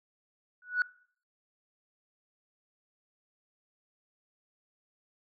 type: tone with exponential growth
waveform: sine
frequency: 1472 Hz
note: F#6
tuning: 9 cents flat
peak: -19 dBFS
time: 0.62-0.82 s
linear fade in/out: 2 ms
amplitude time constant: 43 ms
effects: noise-tail reverb RT60 0.5 s tail -21 dB re dry + tanh soft clip ceiling -20 dBFS